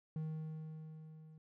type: tone with level ramp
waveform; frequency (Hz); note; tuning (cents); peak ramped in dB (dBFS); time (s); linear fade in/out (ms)
triangle; 157.1; D#3; +17; -35 to -53; 0.16-1.38; 2
effects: none